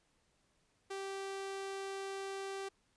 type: tone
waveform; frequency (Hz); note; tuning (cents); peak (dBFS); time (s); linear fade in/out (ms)
sawtooth; 390; G4; -9; -36; 0.9-2.69; 10
effects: pink hiss -75 dBFS RMS until 2.96 s + resampled to 22050 Hz